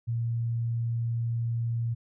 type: tone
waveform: sine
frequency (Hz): 116.54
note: A#2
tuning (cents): 0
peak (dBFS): -26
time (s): 0.07-1.95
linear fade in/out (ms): 20
effects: none